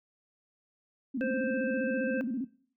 sine tone with vibrato, 246.9 Hz, B3, in tune, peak -30 dBFS, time 1.14-2.45 s, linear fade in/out 10 ms, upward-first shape square, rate 15 Hz, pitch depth 150 cents each way
harmonic tone, 523.3 Hz, C5, in tune, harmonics 1 / 3 / 5, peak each -32 / -36 / -44 dBFS, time 1.21-2.21 s, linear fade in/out 0 ms
effects noise-tail reverb RT60 0.5 s tail -19 dB re dry

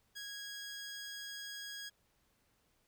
15% pulse tone, 1649 Hz, G#6, 13 cents flat, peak -37 dBFS, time 0.15-1.9 s, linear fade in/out 20 ms, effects pink hiss -75 dBFS RMS until 2.87 s

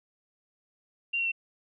sine tone with pitch steps, 2769 / 2736 / 2703 Hz, F7 / F7 / E7, -15 / -36 / +43 cents, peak -26 dBFS, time 1.13-1.319 s, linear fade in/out 10 ms, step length 63 ms, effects none

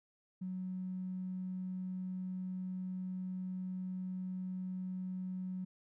triangle tone with tanh clipping, 185 Hz, F#3, in tune, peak -37 dBFS, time 0.41-5.65 s, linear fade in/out 10 ms, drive 2 dB, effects none

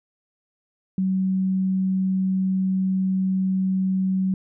sine tone, 188.9 Hz, F#3, 36 cents sharp, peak -19 dBFS, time 0.98-4.34 s, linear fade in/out 2 ms, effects none

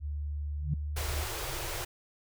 sine tone with pitch glide, 73.42 to 74.4 Hz, D2 to D2, 0 to +23 cents, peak -32 dBFS, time 0-1.27 s, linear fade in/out 50 ms, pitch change +23 cents, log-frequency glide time 0.51-1.02 s
sine tone with exponential growth, 147.8 Hz, D3, 11 cents sharp, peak -24 dBFS, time 0.55-0.74 s, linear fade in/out 5 ms, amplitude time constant 41 ms
pink band-stop noise, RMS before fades -36 dBFS, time 0.96-1.85 s, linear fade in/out 10 ms, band 140 to 320 Hz, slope 96 dB/octave
effects none

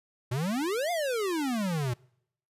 square exponential two-way sweep, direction up then down, 116.54 to 721 to 116.54 Hz, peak -28 dBFS, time 0.31-1.94 s, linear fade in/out 10 ms, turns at 0.91 s, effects noise-tail reverb RT60 0.7 s tail -25 dB re dry + resampled to 32000 Hz

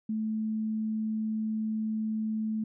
sine tone, 218.1 Hz, A3, 15 cents flat, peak -28 dBFS, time 0.09-2.64 s, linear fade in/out 5 ms, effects none

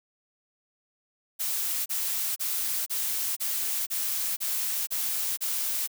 blue noise bursts, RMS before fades -29 dBFS, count 9, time 1.39-5.876 s, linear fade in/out 20 ms, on 470 ms, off 32 ms, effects none

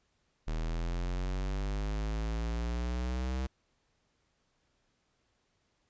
square linear sweep, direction up, 39 to 65.41 Hz, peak -32 dBFS, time 0.47-3.47 s, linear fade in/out 10 ms, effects pink hiss -75 dBFS RMS until 5.89 s + resampled to 16000 Hz

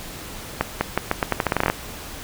accelerating click train, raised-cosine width 0.5 ms, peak -3 dBFS, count 15, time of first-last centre 0.61-1.7 s, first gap 200 ms, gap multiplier 0.83, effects pink hiss -36 dBFS RMS until 2.23 s

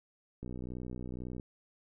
click train, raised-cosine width 3 ms, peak -29 dBFS, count 61, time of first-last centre 0.43-1.398 s, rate 62 Hz, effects none

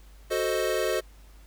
square chord, F# diminished seventh, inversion none, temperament equal, 370 / 440 / 523.3 / 622.3 Hz, F#4 / A4 / C5 / Eb5, 0 / 0 / 0 / 0 cents, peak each -31 dBFS, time 0.3-1.01 s, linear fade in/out 20 ms, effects added 50 Hz sine -48 dBFS peak until 1.46 s + pink hiss -59 dBFS RMS until 1.46 s

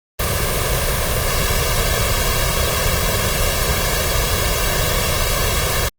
pink noise with comb filter, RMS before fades -18 dBFS, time 0.19-5.89 s, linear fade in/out 10 ms, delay 1.8 ms, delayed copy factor +0.85, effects Opus 24 kbps

